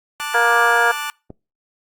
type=chord; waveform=25% pulse; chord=D major; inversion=second; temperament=just; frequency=881 / 1174.7 / 1468.3 Hz; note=A5 / D6 / F#6; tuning=+2 / 0 / -14 cents; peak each=-26 / -24 / -25 dBFS; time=0.2-1.1 s; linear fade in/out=0 ms
type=harmonic tone; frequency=235.4 Hz; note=A#3; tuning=17 cents sharp; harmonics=2 / 3 / 4 / 5 / 6 / 7; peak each=-22 / -21 / -20 / -22 / -18 / -18 dBFS; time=0.34-0.92 s; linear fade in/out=10 ms
type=click; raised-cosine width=2 ms; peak=-21 dBFS; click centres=1.304 s
effects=noise-tail reverb RT60 0.3 s tail -25 dB re dry + Opus 48 kbps